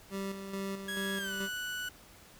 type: tone with tremolo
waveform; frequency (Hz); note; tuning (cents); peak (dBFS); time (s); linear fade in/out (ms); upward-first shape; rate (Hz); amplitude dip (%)
25% pulse; 195.4; G3; -5; -31; 0.1-1.49; 50; square; 2.3; 50
type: tone with pitch glide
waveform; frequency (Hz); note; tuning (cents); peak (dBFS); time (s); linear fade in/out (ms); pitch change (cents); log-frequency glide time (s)
30% pulse; 1661.2 to 1480; G#6 to F#6; 0 to 0; -33; 0.88-1.89; 5; -200; 1.16-1.33
effects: pink hiss -56 dBFS RMS until 2.39 s